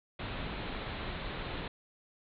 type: low-pass noise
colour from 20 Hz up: pink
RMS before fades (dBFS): -39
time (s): 0.19-1.68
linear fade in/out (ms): 5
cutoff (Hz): 4100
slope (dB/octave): 96
effects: none